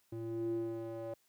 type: tone with band-pass filter sweep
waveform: square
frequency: 113.7 Hz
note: A#2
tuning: 43 cents flat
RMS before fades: -39 dBFS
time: 0.12-1.14 s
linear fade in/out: 5 ms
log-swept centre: 260 to 530 Hz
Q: 5.2
effects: white hiss -73 dBFS RMS until 1.28 s + high-pass 60 Hz 12 dB/octave